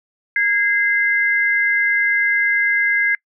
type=tone pair together; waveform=sine; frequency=1641 / 2070 Hz; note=G#6 / C7; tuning=-21 / -19 cents; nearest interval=major third; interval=402 cents; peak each=-17 dBFS; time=0.36-3.15 s; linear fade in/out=2 ms; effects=noise-tail reverb RT60 0.1 s tail -26 dB re dry